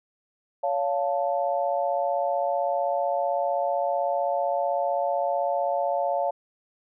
sine chord, Db augmented, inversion none, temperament equal with one note detuned, 562.8 / 698.5 / 880 Hz, Db5 / F5 / A5, +26 / 0 / 0 cents, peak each -26 / -26 / -30 dBFS, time 0.63-6.31 s, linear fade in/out 10 ms, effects none

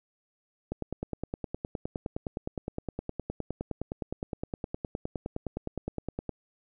click train, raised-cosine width 2 ms, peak -19 dBFS, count 55, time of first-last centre 0.72-6.293 s, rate 9.69 Hz, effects none

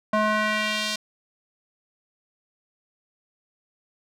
square tone with band-pass filter sweep, 213.7 Hz, G#3, 50 cents sharp, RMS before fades -24 dBFS, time 0.13-0.96 s, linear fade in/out 5 ms, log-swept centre 920 to 4600 Hz, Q 1.3, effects none

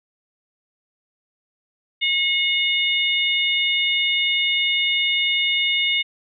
harmonic tone, 723 Hz, F#5, 40 cents flat, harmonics 3 / 4 / 5, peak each -21 / -22 / -23 dBFS, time 2.01-6.03 s, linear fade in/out 20 ms, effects none

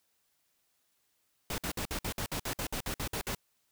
pink noise bursts, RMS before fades -35 dBFS, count 14, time 1.5-3.349 s, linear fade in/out 2 ms, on 81 ms, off 55 ms, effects white hiss -75 dBFS RMS until 3.71 s

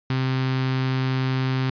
sawtooth tone with notch filter, 130.81 Hz, C3, in tune, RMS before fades -23 dBFS, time 0.1-1.7 s, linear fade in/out 2 ms, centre 580 Hz, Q 1.1, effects resampled to 11025 Hz

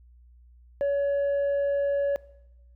sine tone with tanh clipping, 564 Hz, C#5, 30 cents sharp, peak -23 dBFS, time 0.81-2.16 s, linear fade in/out 0 ms, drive 2 dB, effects noise-tail reverb RT60 0.9 s tail -21 dB re dry + added 60 Hz sine -51 dBFS peak until 2.75 s

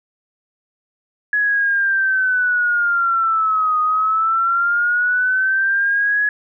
sine linear two-way sweep, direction down then up, 1688 to 1239 to 1688 Hz, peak -14 dBFS, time 1.33-6.29 s, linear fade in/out 2 ms, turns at 3.8 s, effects none

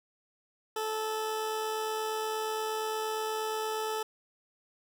20% pulse tone with amplitude modulation, 436.2 Hz, A4, 15 cents flat, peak -25 dBFS, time 0.76-4.03 s, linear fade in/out 5 ms, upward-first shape sine, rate 88.5 Hz, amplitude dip 25%, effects none

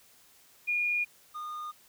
sine / triangle tone pair in turn, 2433 / 1222.5 Hz, D#7 / D#6, -39 / -31 cents, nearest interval octave, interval 1192 cents, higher first, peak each -26 / -34 dBFS, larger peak first, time 0.67-1.05 / 1.34-1.72 s, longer neither, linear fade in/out 20 ms, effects white hiss -60 dBFS RMS until 1.88 s

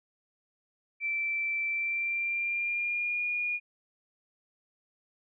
sine tone with pitch glide, 2334 to 2435 Hz, D7 to D#7, -11 to -38 cents, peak -28 dBFS, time 1-3.6 s, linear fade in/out 50 ms, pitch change +73 cents, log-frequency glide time 1.68-3.24 s, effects none

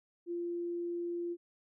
sine tone, 345.6 Hz, F4, 18 cents flat, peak -34 dBFS, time 0.26-1.37 s, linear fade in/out 50 ms, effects none

